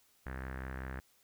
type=tone with low-pass filter; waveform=sawtooth; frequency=65.2 Hz; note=C2; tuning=5 cents flat; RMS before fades=-42 dBFS; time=0.26-1 s; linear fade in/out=0 ms; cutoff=1700 Hz; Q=4.4; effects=white hiss -69 dBFS RMS until 1.23 s